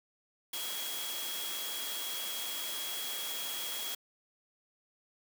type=tone in noise; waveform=sine; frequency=3309 Hz; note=G#7; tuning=7 cents flat; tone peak=-40 dBFS; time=0.53-3.95 s; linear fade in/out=5 ms; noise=white; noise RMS=-39 dBFS; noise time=0.53-3.95 s; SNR=-4 dB; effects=high-pass 300 Hz 12 dB/octave